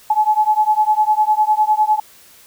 sine beating tone pair, 850 / 859.9 Hz, G#5 / A5, +40 / -40 cents, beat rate 9.9 Hz, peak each -15 dBFS, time 0.1-2 s, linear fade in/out 5 ms, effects white hiss -46 dBFS RMS until 2.46 s

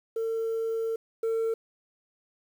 sine tone pair in turn, 451.6 / 451.6 Hz, A4 / A4, +45 / +45 cents, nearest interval unison, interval 0 cents, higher neither, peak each -25 / -22 dBFS, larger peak second, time 0.16-0.96 / 1.23-1.54 s, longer first, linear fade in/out 5 ms, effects tanh soft clip ceiling -24 dBFS + 9-bit

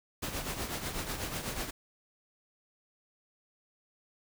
pink noise with tremolo, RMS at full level -34 dBFS, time 0.22-1.71 s, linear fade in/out 10 ms, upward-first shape triangle, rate 8.1 Hz, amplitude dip 65%, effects none

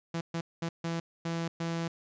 sawtooth tone bursts at uneven times, 166.8 Hz, E3, 21 cents sharp, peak -27 dBFS, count 6, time 0.14-0.21 / 0.34-0.41 / 0.62-0.69 / 0.84-1 / 1.25-1.48 / 1.6-1.88 s, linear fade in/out 5 ms, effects resampled to 16000 Hz

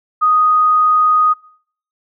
sine tone, 1244.5 Hz, D#6, in tune, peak -9 dBFS, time 0.21-1.34 s, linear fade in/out 20 ms, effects noise-tail reverb RT60 0.6 s tail -24 dB re dry

